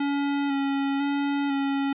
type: tone with vibrato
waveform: square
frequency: 279.7 Hz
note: C#4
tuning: 16 cents sharp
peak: -24 dBFS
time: 0-1.93 s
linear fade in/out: 5 ms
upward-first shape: square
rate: 1 Hz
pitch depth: 19 cents each way
effects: resampled to 8000 Hz